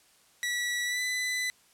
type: tone with pitch glide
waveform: sawtooth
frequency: 1945 to 1999.7 Hz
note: B6 to B6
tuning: -27 to +21 cents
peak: -25 dBFS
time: 0.43-1.5 s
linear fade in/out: 0 ms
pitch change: +48 cents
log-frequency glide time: 0.85-1.02 s
effects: white hiss -62 dBFS RMS until 1.73 s + low-pass 11000 Hz 12 dB/octave